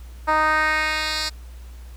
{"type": "tone with band-pass filter sweep", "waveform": "10% pulse", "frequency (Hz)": 310, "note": "D#4", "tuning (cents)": -6, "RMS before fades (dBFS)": -21, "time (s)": [0.27, 1.3], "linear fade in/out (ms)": 20, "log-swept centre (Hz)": [980, 5000], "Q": 1.7, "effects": ["added 60 Hz sine -36 dBFS peak until 1.96 s", "pink hiss -52 dBFS RMS until 1.96 s"]}